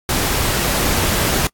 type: noise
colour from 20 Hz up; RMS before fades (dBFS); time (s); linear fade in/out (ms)
pink; -18; 0.09-1.47; 2
effects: noise-tail reverb RT60 0.1 s tail -26 dB re dry + AAC 64 kbps